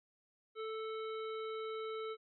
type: harmonic tone with a mistuned harmonic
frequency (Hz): 440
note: A4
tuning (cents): 0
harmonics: 1 / 3 / 5 / 7 / 9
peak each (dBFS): -40 / -46 / -54 / -57 / -56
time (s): 0.55-2.17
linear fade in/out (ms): 50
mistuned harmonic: 9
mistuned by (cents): -31
effects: none